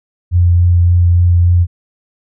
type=tone with vibrato; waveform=sine; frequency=87.5 Hz; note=F2; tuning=4 cents sharp; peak=-6 dBFS; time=0.31-1.67 s; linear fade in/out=50 ms; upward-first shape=triangle; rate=3.5 Hz; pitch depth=16 cents each way; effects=none